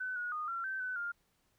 sine tone with pitch steps, 1510 / 1451 / 1230 / 1364 / 1548 / 1506 / 1405 Hz, F#6 / F#6 / D#6 / F6 / G6 / F#6 / F6, +35 / -34 / -20 / -41 / -22 / +30 / +10 cents, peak -35 dBFS, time 0-1.12 s, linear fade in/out 10 ms, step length 160 ms, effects pink hiss -75 dBFS RMS until 1.58 s

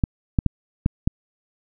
clicks, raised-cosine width 5 ms, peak -5 dBFS, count 5, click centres 0.038 / 0.388 / 0.463 / 0.861 / 1.075 s, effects none

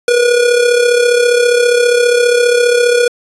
square tone with amplitude modulation, 483.1 Hz, B4, 38 cents flat, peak -6 dBFS, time 0.08-3.08 s, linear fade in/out 2 ms, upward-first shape sine, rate 34.9 Hz, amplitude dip 55%, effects resampled to 24000 Hz

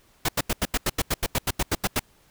pink noise bursts, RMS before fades -23 dBFS, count 15, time 0.25-1.995 s, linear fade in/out 5 ms, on 37 ms, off 85 ms, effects pink hiss -60 dBFS RMS until 2.3 s

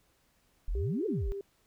sine exponential two-way sweep, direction up then down, 32.7 to 466.2 to 32.7 Hz, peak -29 dBFS, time 0.68-1.32 s, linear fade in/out 0 ms, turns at 1.06 s
sine tone with tremolo, 396.9 Hz, G4, 22 cents sharp, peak -35 dBFS, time 0.75-1.41 s, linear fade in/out 2 ms, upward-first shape sine, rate 3.6 Hz, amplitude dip 55%
effects pink hiss -70 dBFS RMS until 1.66 s

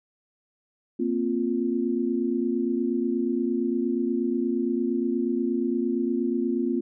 sine chord, Bb suspended second, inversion none, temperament equal, 233.1 / 261.6 / 349.2 Hz, Bb3 / C4 / F4, 0 / 0 / 0 cents, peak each -27 dBFS, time 0.99-6.81 s, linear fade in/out 10 ms, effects none

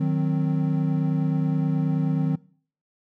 triangle chord, C diminished, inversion first, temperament equal, 155.56 / 185 / 261.6 Hz, Eb3 / Gb3 / C4, 0 / 0 / 0 cents, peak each -20 / -25 / -25 dBFS, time 0-2.36 s, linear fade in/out 10 ms, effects noise-tail reverb RT60 0.5 s tail -22 dB re dry

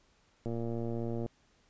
click train, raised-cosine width 2 ms, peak -24 dBFS, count 94, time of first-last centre 0.46-1.262 s, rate 116 Hz, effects pink hiss -68 dBFS RMS until 1.69 s + resampled to 16000 Hz

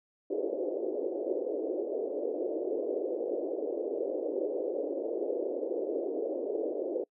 white band-pass noise, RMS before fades -33 dBFS, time 0.3-7.04 s, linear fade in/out 5 ms, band 320 to 550 Hz, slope 48 dB/octave, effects noise-tail reverb RT60 0.1 s tail -26 dB re dry

